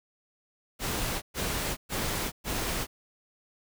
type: noise bursts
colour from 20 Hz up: pink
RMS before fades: -31 dBFS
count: 4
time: 0.79-2.87 s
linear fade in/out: 50 ms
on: 430 ms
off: 120 ms
effects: none